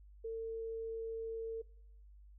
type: tone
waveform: sine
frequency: 451.3 Hz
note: A4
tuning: 44 cents sharp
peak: -38 dBFS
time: 0.24-1.62 s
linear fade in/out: 10 ms
effects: noise-tail reverb RT60 0.7 s tail -22 dB re dry + added 50 Hz sine -55 dBFS peak until 2.38 s